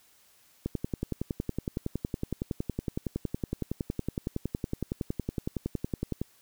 click train, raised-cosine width 3 ms, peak -17 dBFS, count 61, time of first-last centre 0.66-6.216 s, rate 10.8 Hz, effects white hiss -62 dBFS RMS until 6.41 s

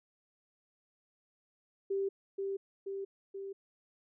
sine tone with echo, 392 Hz, G4, in tune, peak -30 dBFS, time 1.9-2.09 s, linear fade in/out 10 ms, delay 480 ms, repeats 3, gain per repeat -3 dB, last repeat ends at 3.53 s, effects none

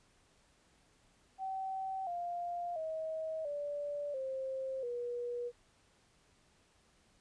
sine tone with pitch steps, 766 / 698.4 / 636.7 / 580.5 / 529.3 / 482.5 Hz, G5 / F5 / D#5 / D5 / C5 / B4, -40 / 0 / +40 / -20 / +20 / -40 cents, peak -36 dBFS, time 1.38-5.52 s, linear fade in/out 50 ms, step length 690 ms, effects pink hiss -69 dBFS RMS until 7.2 s + resampled to 22050 Hz

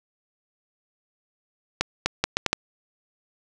accelerating click train, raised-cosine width 0.2 ms, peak -3 dBFS, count 6, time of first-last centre 1.81-2.53 s, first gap 250 ms, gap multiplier 0.72, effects none

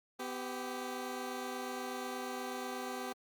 15% pulse tone pair together, 251.3 / 391.1 Hz, B3 / G4, +30 / -4 cents, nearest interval minor sixth, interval 766 cents, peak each -35 / -35 dBFS, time 0.19-3.13 s, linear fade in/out 10 ms, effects Opus 48 kbps

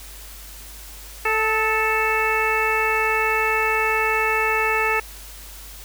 harmonic tone with a mistuned harmonic, 440 Hz, A4, in tune, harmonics 1 / 2 / 3 / 4 / 5 / 6, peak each -25 / -25 / -25 / -25 / -25 / -25 dBFS, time 1.25-5 s, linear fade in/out 5 ms, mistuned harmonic 3, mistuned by -28 cents, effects added 50 Hz sine -40 dBFS peak until 5.84 s + white hiss -41 dBFS RMS until 5.84 s

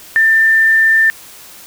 sine tone, 1788 Hz, A6, 27 cents sharp, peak -7 dBFS, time 0.16-1.1 s, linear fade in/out 0 ms, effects white hiss -37 dBFS RMS until 1.66 s

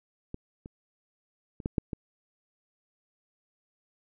clicks, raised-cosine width 3 ms, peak -23 / -29 / -29 / -15 / -12 / -20 dBFS, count 6, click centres 0.344 / 0.659 / 1.602 / 1.659 / 1.782 / 1.932 s, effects none

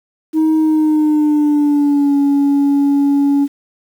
sine tone with pitch glide, 315.1 to 282.3 Hz, D#4 to C#4, +22 to +32 cents, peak -7 dBFS, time 0.33-3.48 s, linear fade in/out 50 ms, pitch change -190 cents, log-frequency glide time 0.56-2.16 s, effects tanh soft clip ceiling -9 dBFS + 7-bit

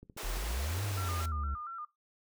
click train, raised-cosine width 3 ms, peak -37 dBFS, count 16, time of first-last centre 0.03-1.05 s, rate 14.7 Hz
pink high-pass noise, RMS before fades -42 dBFS, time 0.17-1.26 s, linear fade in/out 5 ms, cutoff 330 Hz, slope 48 dB/octave
triangle exponential two-way sweep, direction up then down, 35.88 to 103.83 to 66.9 Hz, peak -31 dBFS, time 0.24-1.55 s, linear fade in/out 10 ms, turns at 0.84 s
sine tone with vibrato, 1282 Hz, E6, 49 cents flat, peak -39 dBFS, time 0.97-1.85 s, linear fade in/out 5 ms, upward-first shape square, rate 4.3 Hz, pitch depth 95 cents each way
effects noise-tail reverb RT60 0.2 s tail -17 dB re dry

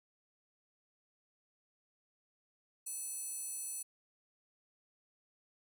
square tone with high-pass filter, 863 Hz, A5, 34 cents flat, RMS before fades -42 dBFS, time 2.86-3.83 s, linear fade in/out 10 ms, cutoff 9000 Hz, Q 3.9, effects none

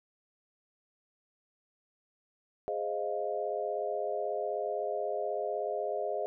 sine chord, F minor seventh, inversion first, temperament equal, 415.3 / 523.3 / 622.3 / 698.5 Hz, Ab4 / C5 / Eb5 / F5, 0 / 0 / 0 / 0 cents, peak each -36 / -38 / -35 / -37 dBFS, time 2.68-6.26 s, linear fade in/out 0 ms, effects none

